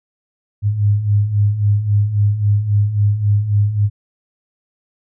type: beating tone pair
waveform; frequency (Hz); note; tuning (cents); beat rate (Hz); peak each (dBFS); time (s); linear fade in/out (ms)
sine; 100.6 / 104.3; G2 / G#2; +45 / +8; 3.7; -19 / -13; 0.62-3.9; 50
effects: none